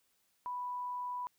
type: tone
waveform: sine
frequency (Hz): 987.8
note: B5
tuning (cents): 0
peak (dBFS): -36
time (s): 0.46-1.27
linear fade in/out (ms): 0
effects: white hiss -75 dBFS RMS until 1.38 s